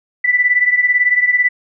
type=beating tone pair; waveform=sine; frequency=1975.5 / 1993.5 Hz; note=B6 / B6; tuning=0 / +16 cents; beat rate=18 Hz; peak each=-12 / -16 dBFS; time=0.24-1.49 s; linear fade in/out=10 ms; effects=none